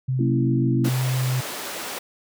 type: tone with pitch glide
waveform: sine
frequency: 130 to 128.43 Hz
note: C3 to C3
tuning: -11 to -32 cents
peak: -20 dBFS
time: 0.08-1.41 s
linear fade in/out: 10 ms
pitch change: -21 cents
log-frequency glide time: 0.57-0.79 s
type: chord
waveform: sine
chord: F# dominant seventh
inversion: none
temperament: just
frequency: 185 / 231.2 / 277.5 / 333 Hz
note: F#3 / A#3 / C#4 / E4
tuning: 0 / -14 / +2 / +18 cents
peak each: -31 / -25 / -26 / -25 dBFS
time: 0.19-0.89 s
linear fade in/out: 5 ms
type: high-pass noise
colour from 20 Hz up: pink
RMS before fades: -32 dBFS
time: 0.84-1.99 s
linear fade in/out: 10 ms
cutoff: 370 Hz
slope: 12 dB/octave
effects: none